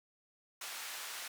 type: band-pass noise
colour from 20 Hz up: pink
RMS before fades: -44 dBFS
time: 0.61-1.28 s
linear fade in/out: 5 ms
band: 1200 to 15000 Hz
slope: 12 dB/octave
effects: none